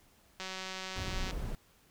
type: click train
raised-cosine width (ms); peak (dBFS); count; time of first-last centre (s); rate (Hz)
0.2; -23; 172; 0.4-1.31; 188
type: noise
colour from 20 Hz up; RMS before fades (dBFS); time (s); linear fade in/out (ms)
brown; -37; 0.96-1.55; 0
effects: pink hiss -65 dBFS RMS until 1.9 s